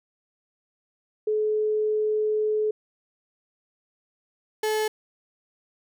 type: tone pair in turn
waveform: sine / 35% pulse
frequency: 428.2 / 431.4 Hz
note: A4 / A4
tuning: -47 / -34 cents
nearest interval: unison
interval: 13 cents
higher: second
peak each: -21 dBFS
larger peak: neither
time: 1.27-2.71 / 4.63-4.88 s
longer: first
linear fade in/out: 5 ms
effects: none